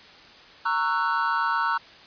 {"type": "chord", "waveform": "triangle", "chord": "F# dominant seventh", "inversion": "first", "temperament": "just", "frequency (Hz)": [925, 1110, 1332, 1480], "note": ["A#5", "C#6", "E6", "F#6"], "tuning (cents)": [-14, 2, 18, 0], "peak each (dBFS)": [-25, -27, -25, -26], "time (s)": [0.65, 1.78], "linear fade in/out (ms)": 10, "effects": ["white hiss -48 dBFS RMS until 2.06 s", "resampled to 11025 Hz"]}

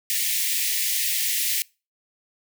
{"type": "high-pass noise", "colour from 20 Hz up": "white", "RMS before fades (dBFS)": -24, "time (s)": [0.1, 1.62], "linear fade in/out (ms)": 0, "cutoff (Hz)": 1800, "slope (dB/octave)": 96, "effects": ["noise-tail reverb RT60 0.3 s tail -24 dB re dry"]}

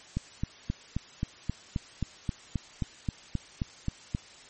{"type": "click train", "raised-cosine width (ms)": 5, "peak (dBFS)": -16, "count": 16, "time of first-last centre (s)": [0.17, 4.149], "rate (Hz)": 3.77, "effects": ["white hiss -51 dBFS RMS until 4.49 s", "MP3 32 kbps"]}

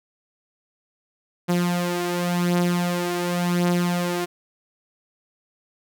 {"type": "beating tone pair", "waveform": "sawtooth", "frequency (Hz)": [175.6, 176.51], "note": ["F3", "F3"], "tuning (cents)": [10, 19], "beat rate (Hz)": 0.91, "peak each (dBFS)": [-18, -22], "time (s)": [1.48, 4.26], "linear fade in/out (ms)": 20, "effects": []}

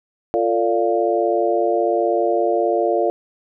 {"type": "harmonic tone with a mistuned harmonic", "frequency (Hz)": 116.3, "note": "A#2", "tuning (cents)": -4, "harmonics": [3, 4, 5, 6], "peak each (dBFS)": [-21, -21, -21, -21], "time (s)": [0.34, 3.1], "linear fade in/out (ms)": 0, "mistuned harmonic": 4, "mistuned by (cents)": -57, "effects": []}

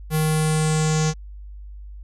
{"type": "tone with low-pass filter sweep", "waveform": "square", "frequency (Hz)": 155.9, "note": "D#3", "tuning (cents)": 4, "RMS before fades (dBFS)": -20, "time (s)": [0.1, 1.14], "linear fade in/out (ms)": 50, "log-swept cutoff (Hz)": [12000, 6300], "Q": 4.9, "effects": ["added 50 Hz sine -35 dBFS peak until 2.03 s"]}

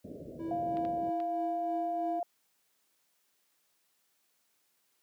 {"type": "low-pass noise", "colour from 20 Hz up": "pink", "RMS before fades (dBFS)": -41, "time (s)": [0.04, 1.1], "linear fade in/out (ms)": 10, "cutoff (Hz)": 630, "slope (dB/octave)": 96}
{"type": "tone with tremolo", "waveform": "triangle", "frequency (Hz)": 328.5, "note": "E4", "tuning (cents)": -6, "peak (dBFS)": -32, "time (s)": [0.39, 2.2], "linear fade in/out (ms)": 10, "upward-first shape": "triangle", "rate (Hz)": 3.1, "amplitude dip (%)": 55}
{"type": "tone", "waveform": "sine", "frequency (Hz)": 695, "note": "F5", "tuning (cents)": -9, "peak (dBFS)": -31, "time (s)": [0.51, 2.23], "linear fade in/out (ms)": 2}
{"type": "clicks", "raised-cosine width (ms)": 0.3, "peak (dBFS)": -32, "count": 3, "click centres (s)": [0.771, 0.851, 1.202]}
{"effects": ["white hiss -74 dBFS RMS until 5.02 s", "high-pass 150 Hz 12 dB/octave"]}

